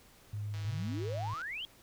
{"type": "tone with pitch glide", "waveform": "sine", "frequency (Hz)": [103.83, 105.58], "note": ["G#2", "G#2"], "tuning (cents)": [0, 29], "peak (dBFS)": -35, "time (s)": [0.33, 1.34], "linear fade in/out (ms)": 5, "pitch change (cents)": 29, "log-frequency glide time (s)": [0.57, 1.19]}
{"type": "click train", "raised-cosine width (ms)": 0.2, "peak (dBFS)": -33, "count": 143, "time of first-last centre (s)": [0.54, 1.417], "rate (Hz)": 162}
{"type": "exponential sweep", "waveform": "sine", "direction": "up", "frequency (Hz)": [101.8, 3322], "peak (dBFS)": -37, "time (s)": [0.65, 1.65], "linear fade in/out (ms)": 0}
{"effects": ["pink hiss -60 dBFS RMS until 1.82 s"]}